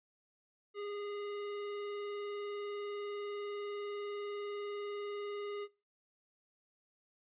square tone with vibrato, 410 Hz, G#4, 22 cents flat, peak -40 dBFS, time 0.74-5.68 s, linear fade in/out 50 ms, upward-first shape sine, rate 20 Hz, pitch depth 20 cents each way, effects noise-tail reverb RT60 0.3 s tail -22 dB re dry + resampled to 8000 Hz

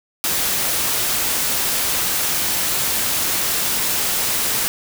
white noise, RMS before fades -20 dBFS, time 0.24-4.68 s, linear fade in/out 0 ms, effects none

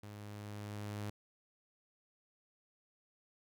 sawtooth tone with level ramp, 103.83 Hz, G#2, in tune, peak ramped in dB -44 to -35 dBFS, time 0.03-1.1 s, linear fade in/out 5 ms, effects none

